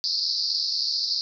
white band-pass noise, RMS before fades -26 dBFS, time 0.04-1.21 s, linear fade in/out 0 ms, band 4300 to 5100 Hz, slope 96 dB/octave, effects none

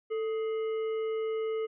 harmonic tone with a mistuned harmonic, 418.5 Hz, G#4, 13 cents sharp, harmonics 1 / 3 / 5 / 7, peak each -29 / -45 / -49 / -53 dBFS, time 0.1-1.67 s, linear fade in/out 20 ms, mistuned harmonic 1, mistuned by +95 cents, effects none

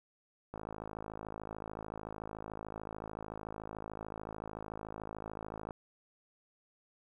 click train, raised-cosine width 1 ms, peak -28 dBFS, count 278, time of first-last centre 0.54-5.708 s, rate 53.6 Hz, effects 11-bit

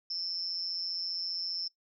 sine tone with amplitude modulation, 5300 Hz, E8, 9 cents sharp, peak -29 dBFS, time 0.1-1.68 s, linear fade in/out 5 ms, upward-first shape sine, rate 175 Hz, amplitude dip 85%, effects noise-tail reverb RT60 0.1 s tail -18 dB re dry

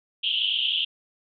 white band-pass noise, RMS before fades -25 dBFS, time 0.23-0.85 s, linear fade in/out 10 ms, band 2900 to 3300 Hz, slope 96 dB/octave, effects none

